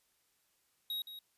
square tone with echo, 3800 Hz, A#7, 33 cents sharp, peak -36 dBFS, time 0.9-1.02 s, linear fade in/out 2 ms, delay 170 ms, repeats 1, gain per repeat -10 dB, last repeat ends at 1.19 s, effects white hiss -75 dBFS RMS until 1.37 s + resampled to 32000 Hz

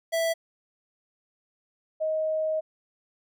square / sine tone pair in turn, 659.3 / 628.1 Hz, E5 / D#5, 0 / +16 cents, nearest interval minor second, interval 84 cents, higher first, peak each -24 dBFS, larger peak neither, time 0.12-0.34 / 2-2.61 s, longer second, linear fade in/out 20 ms, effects none

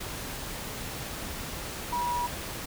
sine tone in noise, 967 Hz, B5, 37 cents flat, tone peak -27 dBFS, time 1.92-2.27 s, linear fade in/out 10 ms, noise pink, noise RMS -37 dBFS, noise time 0-2.66 s, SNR +7 dB, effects none

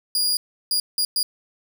sawtooth tone bursts at uneven times, 4853 Hz, D#8, 44 cents flat, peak -16 dBFS, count 4, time 0.15-0.37 / 0.71-0.8 / 0.98-1.05 / 1.16-1.23 s, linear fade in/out 2 ms, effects 8-bit

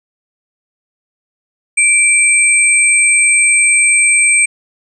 sine tone pair together, 2339 / 8335 Hz, D7 / C9, -8 / -8 cents, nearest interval octave + minor seventh, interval 2200 cents, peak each -10 dBFS, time 1.77-4.46 s, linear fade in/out 10 ms, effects none

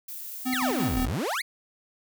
violet noise, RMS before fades -38 dBFS, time 0.08-1.05 s, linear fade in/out 5 ms
square tone with tremolo, 255.4 Hz, C4, 42 cents flat, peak -26 dBFS, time 0.45-1.07 s, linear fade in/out 20 ms, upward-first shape square, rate 5.8 Hz, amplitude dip 45%
30% pulse exponential two-way sweep, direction down then up, 2349 to 32.74 to 2349 Hz, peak -24 dBFS, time 0.52-1.42 s, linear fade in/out 10 ms, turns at 1.02 s
effects none

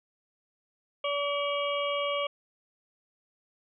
harmonic tone with a mistuned harmonic, 572 Hz, D5, 46 cents flat, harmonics 1 / 2 / 4 / 5 / 6, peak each -30 / -33 / -36 / -37 / -38 dBFS, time 1.04-2.27 s, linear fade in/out 5 ms, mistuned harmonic 6, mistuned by -100 cents, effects none

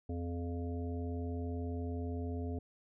harmonic tone with a mistuned harmonic, 85.6 Hz, F2, 34 cents flat, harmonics 1 / 3 / 5 / 7 / 8, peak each -37 / -41 / -45 / -53 / -51 dBFS, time 0.09-2.59 s, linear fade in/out 5 ms, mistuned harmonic 8, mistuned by +37 cents, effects none

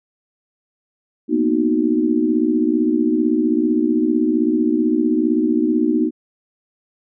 sine chord, B major seventh, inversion third, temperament equal with one note detuned, 233.1 / 248.7 / 311.1 / 370 Hz, A#3 / B3 / D#4 / F#4, 0 / +12 / 0 / 0 cents, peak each -22 / -20 / -17 / -23 dBFS, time 1.28-6.11 s, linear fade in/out 50 ms, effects none

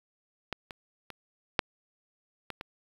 clicks, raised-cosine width 0.3 ms, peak -16 / -24 / -25 / -6 / -20 / -22 dBFS, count 6, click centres 0.527 / 0.708 / 1.103 / 1.592 / 2.503 / 2.611 s, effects 7-bit

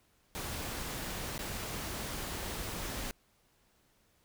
pink noise with dropouts, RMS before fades -39 dBFS, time 0.35-3.11 s, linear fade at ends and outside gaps 0 ms, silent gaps 1.379-1.392 s, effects pink hiss -70 dBFS RMS until 4.24 s

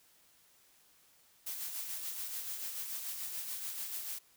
blue noise with tremolo, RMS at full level -39 dBFS, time 1.46-4.19 s, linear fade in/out 10 ms, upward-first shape sine, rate 6.9 Hz, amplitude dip 40%, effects white hiss -66 dBFS RMS until 4.36 s

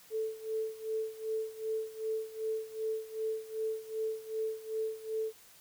sine tone with tremolo, 440 Hz, A4, in tune, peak -30 dBFS, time 0.1-5.33 s, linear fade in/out 50 ms, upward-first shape sine, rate 2.6 Hz, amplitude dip 85%, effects white hiss -58 dBFS RMS until 5.6 s

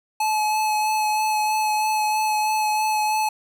square tone with vibrato, 858 Hz, A5, 44 cents flat, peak -20 dBFS, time 0.2-3.29 s, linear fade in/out 5 ms, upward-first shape sine, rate 3.1 Hz, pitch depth 14 cents each way, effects none

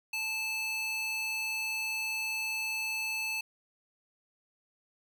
square tone with high-pass filter, 875 Hz, A5, 10 cents flat, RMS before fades -34 dBFS, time 0.13-3.41 s, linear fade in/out 5 ms, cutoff 2400 Hz, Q 2.4, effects none

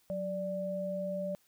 sine tone pair together, 184.35 / 587.3 Hz, F#3 / D5, -6 / 0 cents, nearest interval octave + minor sixth, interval 2006 cents, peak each -38 / -34 dBFS, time 0.1-1.35 s, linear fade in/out 0 ms, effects white hiss -69 dBFS RMS until 1.47 s

